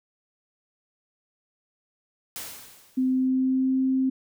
white noise with exponential decay, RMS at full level -34 dBFS, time 2.36-3.28 s, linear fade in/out 0 ms, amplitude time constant 200 ms
sine tone with pitch glide, 258.5 to 262.6 Hz, C4 to C4, -21 to +6 cents, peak -20 dBFS, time 2.97-4.1 s, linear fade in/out 10 ms, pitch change +27 cents, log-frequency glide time 3.08-3.79 s
effects none

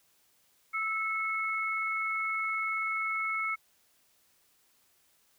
sine tone pair together, 1312 / 2191 Hz, E6 / C#7, -9 / -21 cents, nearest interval major sixth, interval 888 cents, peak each -33 / -31 dBFS, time 0.73-3.56 s, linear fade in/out 20 ms, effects white hiss -68 dBFS RMS until 5.38 s

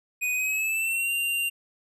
square tone with pitch glide, 2489 to 2778 Hz, D#7 to F7, 0 to -10 cents, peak -25 dBFS, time 0.21-1.5 s, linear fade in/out 20 ms, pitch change +190 cents, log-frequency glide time 0.33-1.12 s, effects none

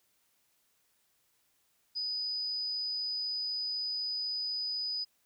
sine tone, 4978 Hz, D#8, in tune, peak -32 dBFS, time 1.95-5.05 s, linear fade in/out 20 ms, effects white hiss -73 dBFS RMS until 5.25 s

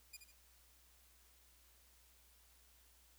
10% pulse tone with echo, 2436 Hz, D#7, 37 cents flat, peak -40 dBFS, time 0.13-0.17 s, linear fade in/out 10 ms, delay 74 ms, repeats 2, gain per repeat -7 dB, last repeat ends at 0.318 s, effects added 60 Hz sine -70 dBFS peak until 3.18 s + white hiss -69 dBFS RMS until 3.18 s

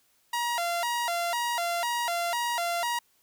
sawtooth tone with vibrato, 810 Hz, G#5, 43 cents flat, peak -23 dBFS, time 0.33-2.99 s, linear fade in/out 5 ms, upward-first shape square, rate 2 Hz, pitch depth 280 cents each way, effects white hiss -67 dBFS RMS until 3.22 s

